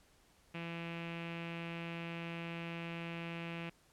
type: tone with low-pass filter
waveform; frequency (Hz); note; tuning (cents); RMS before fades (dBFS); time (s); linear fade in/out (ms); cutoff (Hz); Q
sawtooth; 168.2; E3; +35; -43; 0.54-3.7; 10; 2600; 4.6
effects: pink hiss -68 dBFS RMS until 3.92 s + low-pass 12000 Hz 12 dB/octave